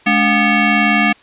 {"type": "tone with frequency modulation", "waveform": "sine", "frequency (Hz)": 1216, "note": "D#6", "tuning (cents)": -40, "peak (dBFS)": -10, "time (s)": [0.06, 1.13], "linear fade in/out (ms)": 10, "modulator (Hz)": 502, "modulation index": 3, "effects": ["white hiss -47 dBFS RMS until 1.22 s", "resampled to 8000 Hz"]}